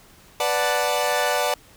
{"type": "chord", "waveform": "sawtooth", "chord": "B minor seventh", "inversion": "none", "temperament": "equal", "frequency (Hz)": [493.9, 587.3, 740, 880], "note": ["B4", "D5", "F#5", "A5"], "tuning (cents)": [0, 0, 0, 0], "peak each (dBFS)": [-23, -20, -22, -23], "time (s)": [0.4, 1.54], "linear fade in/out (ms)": 2, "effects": ["pink hiss -51 dBFS RMS until 1.76 s"]}